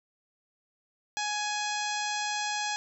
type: harmonic tone with a mistuned harmonic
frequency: 836 Hz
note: G#5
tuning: 11 cents sharp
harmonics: 1 / 2 / 3 / 4 / 5 / 6 / 7 / 8 / 9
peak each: -33 / -36 / -38 / -39 / -40 / -41 / -41 / -42 / -43 dBFS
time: 1.17-2.76 s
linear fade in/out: 0 ms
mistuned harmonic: 8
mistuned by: -42 cents
effects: none